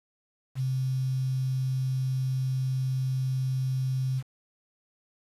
sine tone with quantisation, 130.81 Hz, C3, in tune, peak -25 dBFS, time 0.55-4.23 s, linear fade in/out 50 ms, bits 8, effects resampled to 32000 Hz

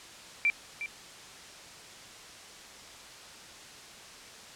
sine tone with echo, 2349 Hz, D7, in tune, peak -22 dBFS, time 0.45-0.5 s, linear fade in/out 0 ms, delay 360 ms, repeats 1, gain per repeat -11 dB, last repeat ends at 0.86 s, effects white hiss -48 dBFS RMS until 4.55 s + low-pass 7000 Hz 12 dB/octave

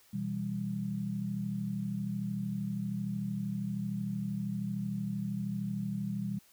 sine chord, E minor, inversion second, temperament just, 123.61 / 164.81 / 197.78 Hz, B2 / E3 / G3, +2 / 0 / +16 cents, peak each -39 / -39 / -34 dBFS, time 0.13-6.39 s, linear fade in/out 10 ms, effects white hiss -63 dBFS RMS until 6.52 s

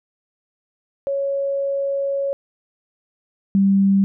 sine tone pair in turn, 554.4 / 196.01 Hz, C#5 / G3, 0 / 0 cents, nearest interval octave + tritone, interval 1800 cents, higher first, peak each -19 / -12 dBFS, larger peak second, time 1.07-2.33 / 3.55-4.04 s, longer first, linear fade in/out 0 ms, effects none

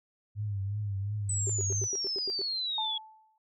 sine tone with vibrato, 101.3 Hz, G#2, 43 cents flat, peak -30 dBFS, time 0.35-1.88 s, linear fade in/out 50 ms, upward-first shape triangle, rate 2.8 Hz, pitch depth 88 cents each way
sine exponential sweep, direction down, 8090 to 3322 Hz, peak -30 dBFS, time 1.29-2.98 s, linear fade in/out 5 ms
sine tone bursts, 392 Hz, G4, in tune, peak -35 dBFS, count 9, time 1.47-2.415 s, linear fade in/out 0 ms, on 25 ms, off 90 ms
sine tone with exponential decay, 873 Hz, A5, 14 cents flat, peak -30 dBFS, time 2.78-3.38 s, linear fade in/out 2 ms, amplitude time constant 130 ms
effects none

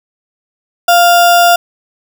sine tone with sample-and-hold, 696 Hz, F5, 6 cents flat, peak -4 dBFS, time 0.88-1.56 s, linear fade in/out 5 ms, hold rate 2100 Hz, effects none

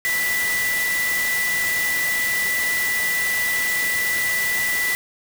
sine tone in noise, 1975.5 Hz, B6, in tune, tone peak -20 dBFS, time 0.05-4.95 s, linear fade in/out 0 ms, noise white, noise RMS -27 dBFS, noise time 0.05-4.95 s, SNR +4 dB, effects none

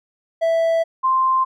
triangle / sine tone pair in turn, 659.3 / 1046.6 Hz, E5 / C6, 0 / 0 cents, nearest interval minor sixth, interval 800 cents, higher second, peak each -13 / -14 dBFS, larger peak first, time 0.41-0.84 / 1.03-1.45 s, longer first, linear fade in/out 20 ms, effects none

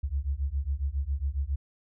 sine beating tone pair, 66 / 73.3 Hz, C2 / D2, +16 / -3 cents, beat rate 7.3 Hz, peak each -30 dBFS, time 0.03-1.56 s, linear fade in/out 10 ms, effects none

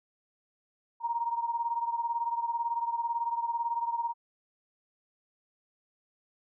sine beating tone pair, 932.3 / 950.3 Hz, A#5 / A#5, 0 / +33 cents, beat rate 18 Hz, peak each -30 / -34 dBFS, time 1-4.14 s, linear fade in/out 50 ms, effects none

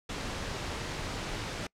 pink noise, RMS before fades -36 dBFS, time 0.09-1.67 s, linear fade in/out 5 ms, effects noise-tail reverb RT60 0.1 s tail -26 dB re dry + low-pass 6000 Hz 12 dB/octave

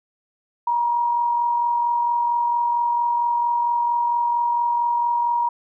sine tone with amplitude modulation, 951 Hz, A#5, 34 cents sharp, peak -16 dBFS, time 0.67-5.49 s, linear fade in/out 5 ms, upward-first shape sine, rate 44.4 Hz, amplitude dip 35%, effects none

